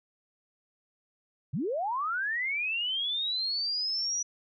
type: linear sweep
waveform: sine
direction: up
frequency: 108.9 to 5880 Hz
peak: -28 dBFS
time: 1.53-4.23 s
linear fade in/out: 10 ms
effects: none